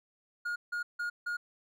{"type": "tone bursts", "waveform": "triangle", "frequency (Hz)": 1430, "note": "F6", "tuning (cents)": 41, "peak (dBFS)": -30, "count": 4, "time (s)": [0.45, 1.37], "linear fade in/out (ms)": 10, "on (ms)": 110, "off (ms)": 160, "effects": []}